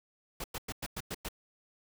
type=noise bursts; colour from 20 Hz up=pink; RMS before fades=-38 dBFS; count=7; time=0.4-1.287 s; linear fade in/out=5 ms; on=41 ms; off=100 ms; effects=none